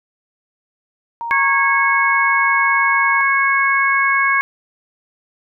sine tone, 932.3 Hz, A#5, in tune, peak -22 dBFS, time 1.21-3.21 s, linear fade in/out 0 ms
harmonic tone, 549 Hz, C#5, 17 cents flat, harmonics 2 / 3 / 4, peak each -17 / -17 / -17 dBFS, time 1.31-4.41 s, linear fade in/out 0 ms
effects none

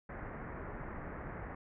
pink low-pass noise, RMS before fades -44 dBFS, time 0.09-1.55 s, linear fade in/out 5 ms, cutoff 2000 Hz, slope 48 dB/octave, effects none

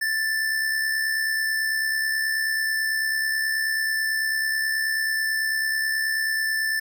square tone with amplitude modulation, 1765 Hz, A6, 5 cents sharp, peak -21 dBFS, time 0.01-6.8 s, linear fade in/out 10 ms, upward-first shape sine, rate 69.2 Hz, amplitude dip 40%, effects none

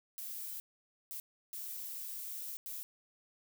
violet noise bursts at uneven times, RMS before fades -43 dBFS, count 4, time 0.18-0.6 / 1.11-1.2 / 1.53-2.57 / 2.66-2.83 s, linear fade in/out 0 ms, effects none

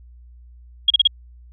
sine tone bursts, 3279 Hz, G#7, 23 cents flat, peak -9 dBFS, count 4, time 0.88-1.074 s, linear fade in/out 5 ms, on 23 ms, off 34 ms, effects added 60 Hz sine -42 dBFS peak until 1.52 s

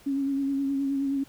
sine tone with vibrato, 275.5 Hz, C#4, 11 cents flat, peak -24 dBFS, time 0.06-1.24 s, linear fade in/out 10 ms, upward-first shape sine, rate 9.5 Hz, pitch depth 29 cents each way, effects pink hiss -55 dBFS RMS until 1.28 s

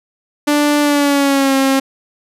sawtooth tone with pitch glide, 293.7 to 269.3 Hz, D4 to C#4, 0 to -50 cents, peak -7 dBFS, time 0.47-1.8 s, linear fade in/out 10 ms, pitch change -150 cents, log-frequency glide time 0.81-1.55 s, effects resampled to 32000 Hz

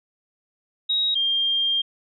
sine tone pair in turn, 3799 / 3200 Hz, A#7 / G7, +32 / +35 cents, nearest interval minor third, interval 297 cents, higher first, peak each -19 dBFS, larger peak neither, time 0.89-1.15 / 1.15-1.82 s, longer second, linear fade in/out 10 ms, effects none

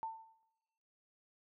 sine tone with exponential decay, 895 Hz, A5, 29 cents sharp, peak -35 dBFS, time 0.03-0.43 s, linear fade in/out 0 ms, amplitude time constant 85 ms, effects noise-tail reverb RT60 0.9 s tail -18 dB re dry

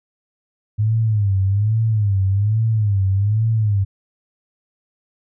sine tone with vibrato, 103.83 Hz, G#2, in tune, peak -14 dBFS, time 0.78-3.85 s, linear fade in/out 20 ms, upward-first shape sine, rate 1.2 Hz, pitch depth 140 cents each way, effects none

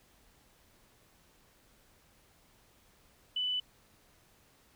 sine tone, 2990 Hz, F#7, 17 cents sharp, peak -30 dBFS, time 3.36-3.6 s, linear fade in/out 5 ms, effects pink hiss -65 dBFS RMS until 4.75 s

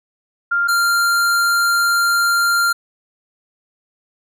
sine / square tone pair in turn, 1396.9 / 1391.2 Hz, F6 / F6, 0 / -7 cents, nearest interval unison, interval 7 cents, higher first, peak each -14 dBFS, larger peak neither, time 0.51-0.68 / 0.68-2.73 s, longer second, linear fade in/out 10 ms, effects none

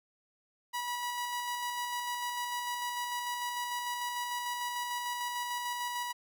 sawtooth tone with tremolo, 972 Hz, B5, 28 cents flat, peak -29 dBFS, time 0.73-6.13 s, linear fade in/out 20 ms, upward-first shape square, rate 6.7 Hz, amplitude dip 25%, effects none

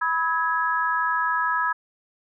sine chord, E major, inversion second, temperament equal with one note detuned, 987.8 / 1285.4 / 1661.2 Hz, B5 / E6 / G#6, 0 / -44 / 0 cents, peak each -25 dBFS, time 0.01-1.73 s, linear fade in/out 10 ms, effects none

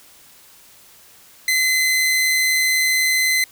sawtooth tone, 2044 Hz, C7, 41 cents flat, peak -12 dBFS, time 1.48-3.44 s, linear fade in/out 2 ms, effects white hiss -48 dBFS RMS until 3.51 s

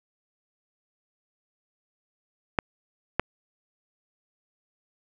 clicks, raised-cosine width 0.5 ms, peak -6 dBFS, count 2, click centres 2.588 / 3.196 s, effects none

